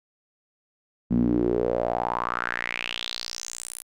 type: tone with band-pass filter sweep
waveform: sawtooth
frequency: 59.4 Hz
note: A#1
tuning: 33 cents sharp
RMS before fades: -27 dBFS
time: 1.1-3.83 s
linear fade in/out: 20 ms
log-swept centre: 210 to 11000 Hz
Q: 5
effects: none

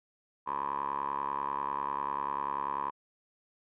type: tone with band-pass filter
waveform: 10% pulse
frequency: 70.2 Hz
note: C#2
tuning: 22 cents sharp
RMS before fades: -34 dBFS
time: 0.46-2.91 s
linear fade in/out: 20 ms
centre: 1000 Hz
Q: 8.8
effects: resampled to 8000 Hz

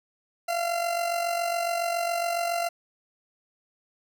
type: tone with amplitude modulation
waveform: 40% pulse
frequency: 687 Hz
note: F5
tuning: 29 cents flat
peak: -22 dBFS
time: 0.48-2.69 s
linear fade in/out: 10 ms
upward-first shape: sine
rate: 47.2 Hz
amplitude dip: 55%
effects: none

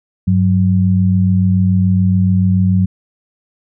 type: tone pair together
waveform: sine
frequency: 98 / 185 Hz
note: G2 / F#3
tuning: 0 / 0 cents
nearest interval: major seventh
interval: 1100 cents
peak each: -12 dBFS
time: 0.27-2.86 s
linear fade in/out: 10 ms
effects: none

